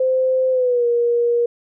sine tone with pitch glide, 518 to 475 Hz, C5 to A#4, -17 to +33 cents, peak -14 dBFS, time 0-1.46 s, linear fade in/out 5 ms, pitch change -150 cents, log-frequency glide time 0.51-0.86 s, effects none

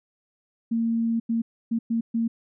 sine tone bursts at uneven times, 229.2 Hz, A#3, 29 cents flat, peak -21 dBFS, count 5, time 0.71-1.2 / 1.29-1.42 / 1.71-1.79 / 1.9-2.01 / 2.14-2.28 s, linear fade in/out 10 ms, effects none

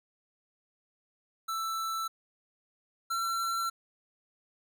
square tone pair in turn, 1325 / 1352.8 Hz, E6 / E6, +9 / +44 cents, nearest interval unison, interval 35 cents, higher second, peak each -32 / -30 dBFS, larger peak second, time 1.48-2.08 / 3.1-3.7 s, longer neither, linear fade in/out 10 ms, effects none

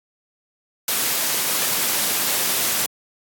white noise, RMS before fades -21 dBFS, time 0.88-2.86 s, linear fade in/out 2 ms, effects high-pass 150 Hz 12 dB/octave + AAC 64 kbps

